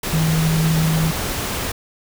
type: tone in noise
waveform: sine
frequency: 160 Hz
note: D#3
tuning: 49 cents sharp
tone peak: -15 dBFS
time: 0.13-1.11 s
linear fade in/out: 5 ms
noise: pink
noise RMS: -24 dBFS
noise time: 0.03-1.72 s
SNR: +6 dB
effects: none